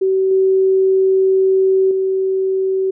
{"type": "tone with level steps", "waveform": "sine", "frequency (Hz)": 381.2, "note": "G4", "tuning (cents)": -48, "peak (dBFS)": [-12, -10, -14], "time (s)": [0.01, 2.91], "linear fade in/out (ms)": 10, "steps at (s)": [0.31, 1.91], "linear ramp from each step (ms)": 2, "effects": []}